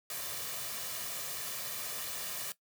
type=noise with comb filter; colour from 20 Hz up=white; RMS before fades=-39 dBFS; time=0.1-2.52 s; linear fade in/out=2 ms; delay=1.7 ms; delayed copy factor=+0.5; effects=noise-tail reverb RT60 0.1 s tail -17 dB re dry + high-pass 100 Hz 12 dB/octave